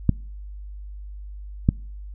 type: clicks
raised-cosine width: 5 ms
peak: -3 dBFS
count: 2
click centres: 0.093 / 1.689 s
effects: noise-tail reverb RT60 0.5 s tail -26 dB re dry + added 50 Hz sine -34 dBFS peak until 2.14 s